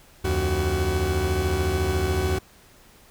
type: tone cluster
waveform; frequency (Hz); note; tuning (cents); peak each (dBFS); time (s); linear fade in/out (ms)
40% pulse; 74.9 / 88.8 / 375.6; D2 / F2 / F#4; +35 / +29 / +26; -25; 0.24-2.39; 10
effects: pink hiss -53 dBFS RMS until 3.1 s